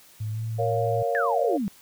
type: tone with pitch glide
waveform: sine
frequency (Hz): 108 to 111.81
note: A2 to A2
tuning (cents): -32 to +28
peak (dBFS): -27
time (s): 0.2-1.03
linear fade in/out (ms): 10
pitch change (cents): +60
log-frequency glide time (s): 0.32-0.4
type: chord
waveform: sine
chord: Bb minor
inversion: none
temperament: just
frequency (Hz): 466.2 / 559.4 / 699.2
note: Bb4 / Db5 / F5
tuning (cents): 0 / +16 / +2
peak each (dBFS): -27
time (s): 0.58-1.58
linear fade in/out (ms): 20
type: exponential sweep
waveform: sine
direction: down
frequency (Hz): 1812 to 183.5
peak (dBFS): -24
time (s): 1.15-1.68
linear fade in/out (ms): 0
effects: white hiss -53 dBFS RMS until 1.81 s